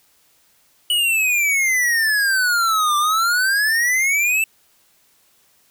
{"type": "exponential two-way sweep", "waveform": "square", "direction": "down then up", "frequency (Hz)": [2962, 1174.7, 2674], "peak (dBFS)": -16, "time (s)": [0.9, 4.44], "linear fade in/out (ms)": 2, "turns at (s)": 2.97, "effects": ["white hiss -58 dBFS RMS until 5.7 s"]}